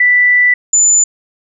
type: tone pair in turn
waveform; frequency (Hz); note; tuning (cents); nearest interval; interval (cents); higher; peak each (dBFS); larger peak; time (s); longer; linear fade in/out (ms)
sine; 1975.5 / 7027; B6 / A8; 0 / -3; octave + minor seventh; 2197; second; -6; neither; 0-0.54 / 0.73-1.04; first; 5
effects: none